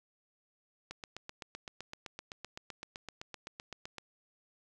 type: click train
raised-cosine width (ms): 0.2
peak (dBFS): -25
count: 25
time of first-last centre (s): 0.91-3.983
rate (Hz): 7.81
effects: none